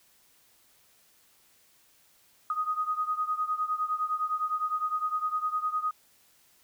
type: beating tone pair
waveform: sine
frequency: 1244.5 / 1254.3 Hz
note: D#6 / D#6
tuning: 0 / +14 cents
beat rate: 9.8 Hz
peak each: -29 / -32 dBFS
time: 2.5-5.91 s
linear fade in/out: 2 ms
effects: white hiss -63 dBFS RMS until 6.63 s